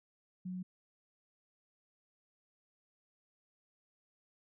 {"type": "tone", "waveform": "sine", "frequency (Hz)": 183.2, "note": "F#3", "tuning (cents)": -17, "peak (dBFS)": -38, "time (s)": [0.45, 0.63], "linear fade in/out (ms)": 10, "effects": []}